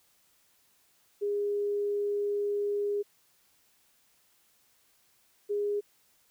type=tone pair in turn; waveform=sine; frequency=409 / 410.8 Hz; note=G#4 / G#4; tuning=-26 / -19 cents; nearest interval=unison; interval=7 cents; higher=second; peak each=-27 dBFS; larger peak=neither; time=1.21-3.03 / 5.49-5.81 s; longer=first; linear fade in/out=20 ms; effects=white hiss -67 dBFS RMS until 6.3 s